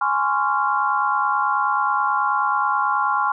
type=chord; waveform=sine; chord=Db major seventh; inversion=second; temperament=just; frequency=831.5 / 1039.4 / 1108.7 / 1385.9 Hz; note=Ab5 / C6 / Db6 / F6; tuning=+2 / -12 / 0 / -14 cents; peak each=-23 dBFS; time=0.01-3.32 s; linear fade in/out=5 ms; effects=none